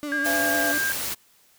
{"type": "tone with vibrato", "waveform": "35% pulse", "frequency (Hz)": 290.4, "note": "D4", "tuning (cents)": -19, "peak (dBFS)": -27, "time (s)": [0.03, 0.78], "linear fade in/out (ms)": 0, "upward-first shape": "sine", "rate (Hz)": 10, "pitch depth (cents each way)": 44}
{"type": "tone with pitch glide", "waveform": "sine", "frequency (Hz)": [1621, 1597.8], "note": ["G#6", "G6"], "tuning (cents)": [-42, 33], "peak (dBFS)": -23, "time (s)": [0.12, 0.92], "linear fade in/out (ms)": 0, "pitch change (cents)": -25, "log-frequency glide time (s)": [0.33, 0.7]}
{"type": "noise", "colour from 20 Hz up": "white", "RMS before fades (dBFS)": -29, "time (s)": [0.24, 1.15], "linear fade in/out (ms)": 20}
{"type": "harmonic tone", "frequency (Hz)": 169.2, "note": "E3", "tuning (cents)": 45, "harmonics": [3, 4, 5], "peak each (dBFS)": [-34, -27, -36], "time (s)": [0.25, 0.73], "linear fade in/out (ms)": 20}
{"effects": ["white hiss -59 dBFS RMS until 1.58 s"]}